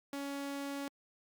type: tone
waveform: sawtooth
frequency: 280.1 Hz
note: C#4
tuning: 18 cents sharp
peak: -34 dBFS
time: 0.13-0.88 s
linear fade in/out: 2 ms
effects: Opus 48 kbps